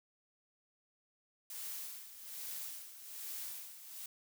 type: noise with tremolo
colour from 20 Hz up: blue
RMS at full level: -43 dBFS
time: 1.5-4.06 s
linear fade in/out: 2 ms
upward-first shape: sine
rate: 1.2 Hz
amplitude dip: 70%
effects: none